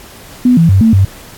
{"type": "tone with pitch steps", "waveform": "sine", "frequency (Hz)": [248.2, 166.1, 96.2, 224.2, 96.7], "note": ["B3", "E3", "G2", "A3", "G2"], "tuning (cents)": [9, 13, -32, 33, -23], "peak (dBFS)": -4, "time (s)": [0.45, 1.05], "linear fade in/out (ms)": 5, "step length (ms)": 120, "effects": ["pink hiss -35 dBFS RMS until 1.37 s", "AAC 64 kbps"]}